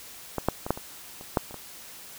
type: clicks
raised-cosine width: 1 ms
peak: -13 / -7 / -18 / -8 / -22 / -28 / -7 / -28 / -24 dBFS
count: 9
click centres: 0.383 / 0.486 / 0.665 / 0.706 / 0.775 / 1.211 / 1.372 / 1.51 / 1.543 s
effects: white hiss -45 dBFS RMS until 2.18 s